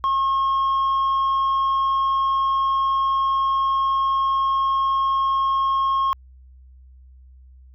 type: tone with tanh clipping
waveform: triangle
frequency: 1081 Hz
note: C#6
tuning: 44 cents flat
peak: -18 dBFS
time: 0.04-6.13 s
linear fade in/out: 0 ms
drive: 7 dB
effects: added 64 Hz sine -44 dBFS peak until 7.74 s